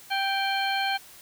harmonic tone with a mistuned harmonic, 784 Hz, G5, in tune, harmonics 1 / 2 / 3 / 4 / 5, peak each -27 / -30 / -32 / -33 / -34 dBFS, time 0.1-0.98 s, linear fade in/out 20 ms, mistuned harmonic 5, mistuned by +130 cents, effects white hiss -49 dBFS RMS until 1.21 s

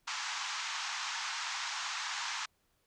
pink band-pass noise, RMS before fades -38 dBFS, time 0.07-2.46 s, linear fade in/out 10 ms, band 870 to 7000 Hz, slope 48 dB/octave, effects pink hiss -75 dBFS RMS until 2.86 s

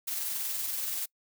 blue noise with amplitude modulation, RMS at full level -32 dBFS, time 0.07-1.06 s, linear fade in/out 10 ms, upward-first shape sine, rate 21.2 Hz, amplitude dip 30%, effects noise-tail reverb RT60 0.1 s tail -25 dB re dry

